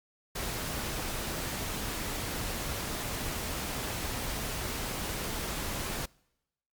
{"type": "noise", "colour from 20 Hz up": "pink", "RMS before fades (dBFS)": -35, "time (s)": [0.35, 6.06], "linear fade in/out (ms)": 10, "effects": ["noise-tail reverb RT60 0.9 s tail -26 dB re dry", "Opus 48 kbps"]}